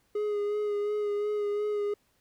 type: tone with vibrato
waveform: triangle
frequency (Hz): 415.3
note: G#4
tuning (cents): 0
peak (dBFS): -25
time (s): 0.15-1.94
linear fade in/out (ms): 5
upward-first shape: sine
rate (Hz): 2.8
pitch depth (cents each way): 23
effects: pink hiss -70 dBFS RMS until 2.2 s